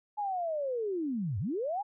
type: linear two-way sweep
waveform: sine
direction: down then up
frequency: 851 to 87.1 to 851 Hz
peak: -30 dBFS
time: 0.17-1.83 s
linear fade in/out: 20 ms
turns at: 1.39 s
effects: none